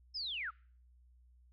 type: linear sweep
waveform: sine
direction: down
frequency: 5300 to 1150 Hz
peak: -37 dBFS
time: 0.14-0.51 s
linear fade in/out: 20 ms
effects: noise-tail reverb RT60 0.5 s tail -26 dB re dry + added 61 Hz sine -61 dBFS peak until 1.52 s